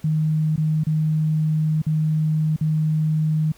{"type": "tone with dropouts", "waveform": "sine", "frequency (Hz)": 155.56, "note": "D#3", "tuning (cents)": 0, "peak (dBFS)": -17, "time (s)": [0.04, 3.52], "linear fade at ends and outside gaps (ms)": 5, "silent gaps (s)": [[0.561, 0.577], [0.837, 0.867], [1.819, 1.865], [2.563, 2.61]], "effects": ["pink hiss -52 dBFS RMS until 3.57 s"]}